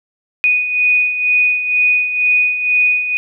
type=beating tone pair; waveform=sine; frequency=2478 / 2480.1 Hz; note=D#7 / D#7; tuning=-8 / -6 cents; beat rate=2.1 Hz; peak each=-19 / -12 dBFS; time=0.44-3.17 s; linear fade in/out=0 ms; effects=none